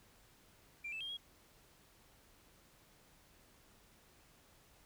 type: tone with pitch steps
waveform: sine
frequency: 2367 / 2632 / 3209 / 3296 Hz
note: D7 / E7 / G7 / G#7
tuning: +13 / -3 / +40 / -14 cents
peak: -40 dBFS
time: 0.84-1.172 s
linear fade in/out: 10 ms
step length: 83 ms
effects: tanh soft clip ceiling -37 dBFS + pink hiss -66 dBFS RMS until 4.85 s